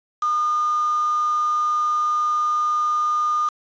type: tone with quantisation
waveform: sine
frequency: 1217 Hz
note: D#6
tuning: 39 cents flat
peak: -18 dBFS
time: 0.22-3.49 s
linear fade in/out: 5 ms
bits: 5
effects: resampled to 16000 Hz